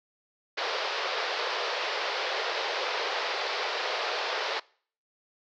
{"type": "band-pass noise", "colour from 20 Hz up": "pink", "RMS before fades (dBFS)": -31, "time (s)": [0.57, 4.6], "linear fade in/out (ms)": 10, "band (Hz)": [420, 5100], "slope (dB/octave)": 48, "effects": ["noise-tail reverb RT60 0.5 s tail -24 dB re dry"]}